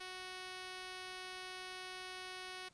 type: tone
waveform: 5% pulse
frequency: 370 Hz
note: F#4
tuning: in tune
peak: -34 dBFS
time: 0-2.69 s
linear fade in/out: 10 ms
effects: pink hiss -69 dBFS RMS until 2.73 s + resampled to 22050 Hz